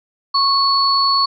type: tone pair together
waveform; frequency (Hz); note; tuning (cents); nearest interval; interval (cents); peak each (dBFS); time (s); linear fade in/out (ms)
sine; 1100 / 4415; C#6 / C#8; -14 / -8; 2 octaves; 2406; -15; 0.34-1.26; 10
effects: none